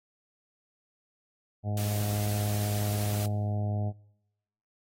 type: harmonic tone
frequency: 103.83 Hz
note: G#2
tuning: in tune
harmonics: 1 / 2 / 3 / 4 / 5 / 6 / 7 / 8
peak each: -28 / -37 / -46 / -47 / -50 / -41 / -43 / -53 dBFS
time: 1.63-3.93 s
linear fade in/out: 50 ms
type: noise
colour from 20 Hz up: white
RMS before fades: -39 dBFS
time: 1.77-3.26 s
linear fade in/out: 2 ms
effects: noise-tail reverb RT60 1.0 s tail -26 dB re dry + AAC 48 kbps